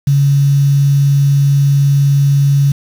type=tone with quantisation; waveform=sine; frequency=140.5 Hz; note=C#3; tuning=24 cents sharp; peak=-7 dBFS; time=0.07-2.72 s; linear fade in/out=5 ms; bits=5; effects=none